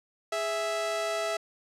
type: tone pair together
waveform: sawtooth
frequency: 415.3 / 659.3 Hz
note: G#4 / E5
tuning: 0 / 0 cents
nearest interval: minor sixth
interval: 800 cents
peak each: -32 / -25 dBFS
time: 0.32-1.37 s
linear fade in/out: 5 ms
effects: low-pass 9000 Hz 12 dB/octave